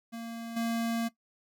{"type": "tone with level steps", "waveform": "square", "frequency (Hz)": 230.3, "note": "A#3", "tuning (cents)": -21, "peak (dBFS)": [-38, -29], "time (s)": [0.12, 1.09], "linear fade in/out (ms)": 20, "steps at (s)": 0.56, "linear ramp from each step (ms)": 10, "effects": ["noise-tail reverb RT60 0.1 s tail -17 dB re dry"]}